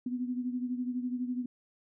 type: beating tone pair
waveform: sine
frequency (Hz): 246.9 / 258.9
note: B3 / C4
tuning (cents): 0 / -18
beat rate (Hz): 12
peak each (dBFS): -32 / -38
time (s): 0.06-1.46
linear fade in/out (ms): 5
effects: none